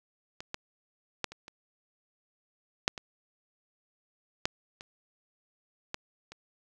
clicks, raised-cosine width 0.2 ms, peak -23 / -17 / -12 / -27 / -28 / -6 / -22 / -9 / -26 / -16 / -28 dBFS, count 11, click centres 0.405 / 0.544 / 1.243 / 1.32 / 1.481 / 2.879 / 2.978 / 4.455 / 4.809 / 5.944 / 6.32 s, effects none

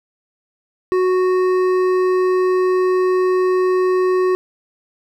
triangle tone with hard clipping, 368.9 Hz, F#4, 5 cents flat, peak -15 dBFS, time 0.92-4.35 s, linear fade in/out 0 ms, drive 13 dB, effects none

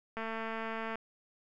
click train, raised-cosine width 0.5 ms, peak -24 dBFS, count 177, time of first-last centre 0.17-0.956 s, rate 224 Hz, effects none

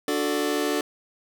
sawtooth chord, D major, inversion none, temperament just, 293.7 / 367.1 / 440.5 Hz, D4 / F#4 / A4, 0 / -14 / +2 cents, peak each -22 / -25 / -23 dBFS, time 0.08-0.81 s, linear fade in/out 2 ms, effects none

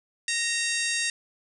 harmonic tone with a mistuned harmonic, 932.3 Hz, A#5, in tune, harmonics 2 / 3 / 4 / 5 / 6 / 7 / 8 / 9 / 10, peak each -30 / -32 / -33 / -34 / -35 / -35 / -36 / -37 / -37 dBFS, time 0.28-1.1 s, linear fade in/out 2 ms, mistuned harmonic 3, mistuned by -43 cents, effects none

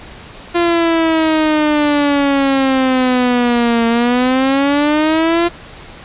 sawtooth exponential two-way sweep, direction down then up, 346.8 to 230 to 346.8 Hz, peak -7 dBFS, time 0.54-5.49 s, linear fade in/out 20 ms, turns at 3.87 s, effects pink hiss -35 dBFS RMS until 6.04 s + resampled to 8000 Hz

